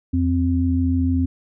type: tone pair together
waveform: sine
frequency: 84.81 / 261 Hz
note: E2 / C4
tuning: +50 / -4 cents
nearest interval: octave + perfect fifth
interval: 1946 cents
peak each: -19 dBFS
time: 0.13-1.26 s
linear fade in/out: 10 ms
effects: none